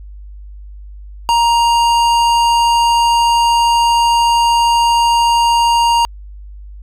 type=tone with hard clipping; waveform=sine; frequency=937 Hz; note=A#5; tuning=9 cents sharp; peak=-11 dBFS; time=1.29-6.05 s; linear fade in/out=0 ms; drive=15 dB; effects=added 50 Hz sine -30 dBFS peak until 6.82 s